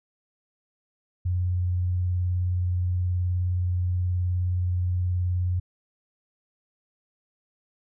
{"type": "tone with vibrato", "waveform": "sine", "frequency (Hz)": 89.8, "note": "F2", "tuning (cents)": 49, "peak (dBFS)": -22, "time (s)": [1.25, 5.6], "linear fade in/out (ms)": 10, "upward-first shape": "sine", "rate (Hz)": 19, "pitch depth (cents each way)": 20, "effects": []}